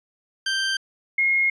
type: tone pair in turn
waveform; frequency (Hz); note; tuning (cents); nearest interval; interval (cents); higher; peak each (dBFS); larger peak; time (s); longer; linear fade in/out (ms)
20% pulse / sine; 1568 / 2151; G6 / C7; 0 / +47; perfect fourth; 547; second; -17 / -17; neither; 0.46-0.77 / 1.18-1.5; second; 5
effects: resampled to 22050 Hz